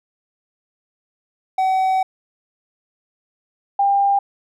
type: tone pair in turn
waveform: triangle / sine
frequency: 757 / 798 Hz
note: F#5 / G5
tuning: +39 / +31 cents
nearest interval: minor second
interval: 92 cents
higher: second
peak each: -13 dBFS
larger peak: neither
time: 1.58-2.03 / 3.79-4.19 s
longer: first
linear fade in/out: 5 ms
effects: none